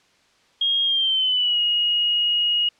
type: tone with pitch glide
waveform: sine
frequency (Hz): 3254 to 2882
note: G#7 to F#7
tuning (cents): -36 to -46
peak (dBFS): -17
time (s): 0.61-2.69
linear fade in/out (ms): 5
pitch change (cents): -210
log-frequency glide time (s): 0.84-1.6
effects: white hiss -59 dBFS RMS until 2.79 s + low-pass 5000 Hz 12 dB/octave